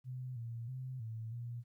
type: tone with pitch steps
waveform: sine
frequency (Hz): 127.3 / 116.3 / 129.2 / 112.2 / 119.2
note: C3 / A#2 / C3 / A2 / A#2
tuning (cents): -47 / -4 / -21 / +34 / +39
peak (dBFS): -40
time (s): 0.04-1.64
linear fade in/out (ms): 50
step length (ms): 320
effects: 13-bit